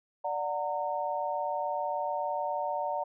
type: chord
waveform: sine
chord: D augmented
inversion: none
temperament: just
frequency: 587.3 / 734.2 / 917.7 Hz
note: D5 / F#5 / A#5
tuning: 0 / -14 / -27 cents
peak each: -34 / -34 / -33 dBFS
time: 0.24-3.04 s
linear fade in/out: 10 ms
effects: none